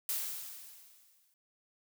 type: noise with exponential decay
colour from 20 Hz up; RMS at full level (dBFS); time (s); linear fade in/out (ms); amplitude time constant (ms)
blue; -33; 0.09-1.34; 1; 270
effects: none